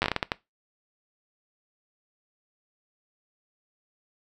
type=slowing click train; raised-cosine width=0.3 ms; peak=-8 dBFS; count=9; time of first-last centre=0.02-0.319 s; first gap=9 ms; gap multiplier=1.39; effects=noise-tail reverb RT60 0.2 s tail -20 dB re dry